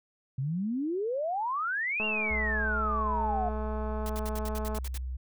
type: exponential two-way sweep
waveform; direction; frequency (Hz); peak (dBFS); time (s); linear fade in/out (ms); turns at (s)
sine; up then down; 126 to 2807 to 697; -28; 0.38-3.49; 5; 2.05
type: click train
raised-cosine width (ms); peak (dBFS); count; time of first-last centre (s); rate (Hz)
1; -24; 600; 2-4.786; 215
type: tone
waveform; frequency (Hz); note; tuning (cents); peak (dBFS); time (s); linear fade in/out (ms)
sine; 63.6; C2; -48; -32; 2.3-5.17; 10
type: noise bursts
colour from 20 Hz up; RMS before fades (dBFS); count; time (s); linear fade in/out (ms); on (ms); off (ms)
white; -42; 10; 4.06-4.976; 0; 34; 64
effects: none